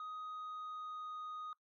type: tone with pitch glide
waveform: sine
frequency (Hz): 1252 to 1243.4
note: D#6 to D#6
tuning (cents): +10 to -2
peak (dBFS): -40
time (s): 0-1.53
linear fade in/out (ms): 2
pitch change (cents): -12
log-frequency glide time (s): 0.24-1.19
effects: noise-tail reverb RT60 0.1 s tail -22 dB re dry + tanh soft clip ceiling -42 dBFS